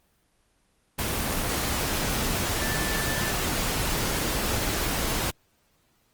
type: tone in noise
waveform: sine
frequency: 1760 Hz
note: A6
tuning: in tune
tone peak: -33 dBFS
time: 2.61-3.32 s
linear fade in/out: 10 ms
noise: pink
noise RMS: -27 dBFS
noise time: 0.98-5.31 s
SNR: -9 dB
effects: pink hiss -67 dBFS RMS until 6.13 s + Opus 24 kbps